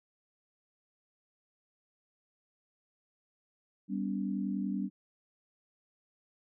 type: chord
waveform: sine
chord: G major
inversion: none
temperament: equal with one note detuned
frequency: 196 / 246.9 / 286.1 Hz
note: G3 / B3 / D4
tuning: 0 / 0 / -45 cents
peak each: -33 / -38 / -37 dBFS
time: 3.88-4.9 s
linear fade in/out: 50 ms
effects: none